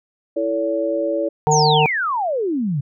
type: chord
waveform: sine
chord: A major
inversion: second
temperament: equal with one note detuned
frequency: 329.6 / 440 / 568.3 Hz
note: E4 / A4 / C#5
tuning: 0 / 0 / +43 cents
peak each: -23 / -26 / -20 dBFS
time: 0.36-1.29 s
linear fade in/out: 10 ms
type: harmonic tone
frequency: 152.1 Hz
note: D#3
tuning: 39 cents flat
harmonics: 1 / 3 / 5 / 6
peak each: -18 / -18 / -18 / -18 dBFS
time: 1.47-1.86 s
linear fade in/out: 0 ms
type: exponential sweep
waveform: sine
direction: down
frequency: 7040 to 130.81 Hz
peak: -18 dBFS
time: 1.51-2.81 s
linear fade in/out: 10 ms
effects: none